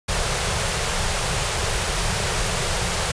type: band-stop noise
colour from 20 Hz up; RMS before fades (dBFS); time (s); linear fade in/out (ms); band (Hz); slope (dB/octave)
pink; -23; 0.08-3.12; 10; 190 to 380; 48
effects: resampled to 22050 Hz